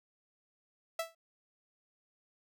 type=tone with exponential decay; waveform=sawtooth; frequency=659.3 Hz; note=E5; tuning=in tune; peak=-26 dBFS; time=0.99-1.15 s; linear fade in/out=5 ms; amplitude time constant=33 ms; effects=none